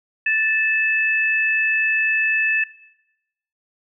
sine tone pair together, 1760 / 2612 Hz, A6 / E7, 0 / -17 cents, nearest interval perfect fifth, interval 683 cents, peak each -19 dBFS, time 0.26-2.64 s, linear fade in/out 5 ms, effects noise-tail reverb RT60 0.9 s tail -19 dB re dry

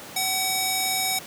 square tone with band-pass filter, 756 Hz, F#5, 37 cents sharp, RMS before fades -25 dBFS, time 0.16-1.19 s, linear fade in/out 5 ms, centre 8900 Hz, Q 0.57, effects pink hiss -40 dBFS RMS until 1.26 s + high-pass 150 Hz 12 dB/octave

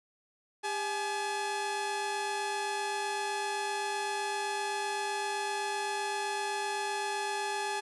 sawtooth tone pair together, 401.1 / 850 Hz, G4 / G#5, +40 / +40 cents, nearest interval octave + minor second, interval 1300 cents, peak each -33 / -29 dBFS, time 0.63-7.81 s, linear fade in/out 20 ms, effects resampled to 24000 Hz

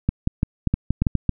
clicks, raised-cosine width 5 ms, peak -6 dBFS, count 10, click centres 0.09 / 0.274 / 0.431 / 0.673 / 0.74 / 0.906 / 1.02 / 1.068 / 1.153 / 1.293 s, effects none

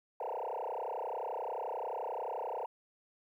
sine tone with frequency modulation, 698.5 Hz, F5, in tune, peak -34 dBFS, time 0.2-2.66 s, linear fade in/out 5 ms, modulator 31.4 Hz, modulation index 8, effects tanh soft clip ceiling -32 dBFS + 12-bit

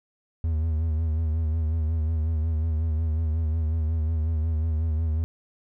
triangle tone with vibrato, 79.6 Hz, D#2, 40 cents sharp, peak -20 dBFS, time 0.44-5.24 s, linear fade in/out 0 ms, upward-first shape sine, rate 5.5 Hz, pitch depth 58 cents each way, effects none

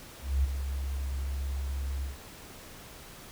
sine tone with ADSR envelope, 67.9 Hz, C#2, 35 cents flat, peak -21 dBFS, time 0.21-2.18 s, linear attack 230 ms, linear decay 17 ms, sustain -9 dB, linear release 150 ms, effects pink hiss -48 dBFS RMS until 3.31 s

